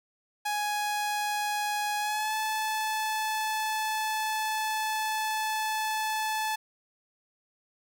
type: tone with pitch glide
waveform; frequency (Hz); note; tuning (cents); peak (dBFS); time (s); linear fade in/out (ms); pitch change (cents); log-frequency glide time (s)
sawtooth; 833 to 868.4; G#5 to A5; +5 to -23; -24; 0.45-6.56; 10; +72; 1.99-2.35
effects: none